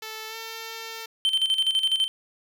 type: tone with pitch glide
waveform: 5% pulse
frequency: 439.1 to 450.4 Hz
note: A4 to A4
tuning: -4 to +40 cents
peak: -23 dBFS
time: 0.02-1.06 s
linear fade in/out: 5 ms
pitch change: +44 cents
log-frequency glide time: 0.28-0.36 s
type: tone with tremolo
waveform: triangle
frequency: 3100 Hz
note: G7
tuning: 20 cents flat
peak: -17 dBFS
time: 1.25-2.08 s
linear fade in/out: 0 ms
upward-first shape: square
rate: 12 Hz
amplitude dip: 65%
effects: none